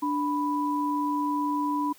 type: tone pair together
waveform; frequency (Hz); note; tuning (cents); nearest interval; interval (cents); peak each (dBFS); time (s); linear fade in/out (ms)
sine; 293.7 / 988.9; D4 / B5; 0 / +2; octave + major sixth; 2102; -27; 0.02-1.93; 10
effects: white hiss -55 dBFS RMS until 1.98 s